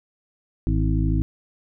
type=harmonic tone with a mistuned harmonic; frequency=53.2 Hz; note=G#1; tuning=42 cents sharp; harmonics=1 / 2 / 3 / 5 / 6; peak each=-21 / -24 / -26 / -28 / -29 dBFS; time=0.67-1.22 s; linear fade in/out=0 ms; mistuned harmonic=5; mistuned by=-60 cents; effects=none